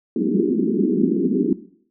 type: band-pass noise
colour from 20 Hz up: pink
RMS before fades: -19 dBFS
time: 0.16-1.53 s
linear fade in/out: 2 ms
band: 180 to 410 Hz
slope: 96 dB/octave
effects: noise-tail reverb RT60 0.6 s tail -17 dB re dry